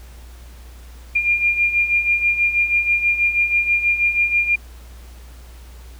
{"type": "beating tone pair", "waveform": "sine", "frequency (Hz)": [2400, 2406.2], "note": ["D7", "D7"], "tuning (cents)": [37, 41], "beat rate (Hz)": 6.2, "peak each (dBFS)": [-22, -16], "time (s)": [1.15, 4.56], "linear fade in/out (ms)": 10, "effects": ["added 60 Hz sine -37 dBFS peak until 5.99 s", "pink hiss -48 dBFS RMS until 5.99 s"]}